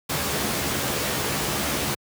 pink noise with comb filter, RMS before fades -25 dBFS, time 0.09-1.95 s, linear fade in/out 10 ms, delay 14 ms, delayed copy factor +0.55, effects high-pass 100 Hz 12 dB/octave

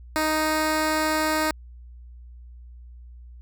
10% pulse tone, 311.1 Hz, D#4, in tune, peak -13 dBFS, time 0.16-1.51 s, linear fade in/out 0 ms, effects added 60 Hz sine -41 dBFS peak until 3.41 s

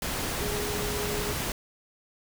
sine tone in noise, 415.3 Hz, G#4, in tune, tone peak -33 dBFS, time 0.41-1.33 s, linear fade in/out 2 ms, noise pink, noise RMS -31 dBFS, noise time 0.02-1.52 s, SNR -5 dB, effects none

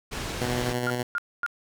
pink low-pass noise, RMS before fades -33 dBFS, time 0.11-0.74 s, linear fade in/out 20 ms, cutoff 7500 Hz, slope 12 dB/octave
10% pulse tone with tremolo, 123.1 Hz, B2, 5 cents flat, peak -17 dBFS, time 0.41-1.03 s, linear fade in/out 5 ms, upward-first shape square, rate 12 Hz, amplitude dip 30%
sine tone bursts, 1412 Hz, F6, 19 cents sharp, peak -24 dBFS, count 3, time 0.87-1.463 s, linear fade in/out 0 ms, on 31 ms, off 250 ms
effects none

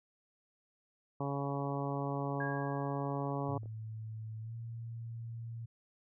harmonic tone, 140.1 Hz, C#3, 19 cents sharp, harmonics 1 / 2 / 3 / 4 / 5 / 6 / 7 / 8, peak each -37 / -40 / -42 / -43 / -44 / -45 / -45 / -46 dBFS, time 1.2-3.58 s, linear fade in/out 5 ms
sine tone with exponential decay, 1636 Hz, G#6, 26 cents flat, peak -36 dBFS, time 2.4-3.32 s, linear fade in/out 5 ms, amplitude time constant 200 ms
sine tone with pitch glide, 110 to 115.2 Hz, A2 to A#2, 0 to -20 cents, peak -40 dBFS, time 3.48-5.66 s, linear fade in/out 10 ms, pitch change +80 cents, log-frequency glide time 4.41-4.54 s
clicks, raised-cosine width 2 ms, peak -40 dBFS, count 2, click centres 3.633 / 3.658 s
effects none

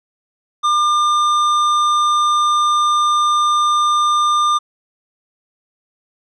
triangle tone with tanh clipping, 1200 Hz, D6, 37 cents sharp, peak -14 dBFS, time 0.63-4.59 s, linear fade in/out 20 ms, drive 16 dB, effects resampled to 24000 Hz

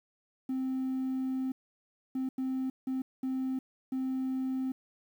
triangle tone bursts at uneven times, 261.6 Hz, C4, in tune, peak -27 dBFS, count 6, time 0.49-1.52 / 2.15-2.29 / 2.38-2.7 / 2.87-3.02 / 3.23-3.59 / 3.92-4.72 s, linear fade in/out 5 ms, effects tanh soft clip ceiling -25 dBFS + 10-bit

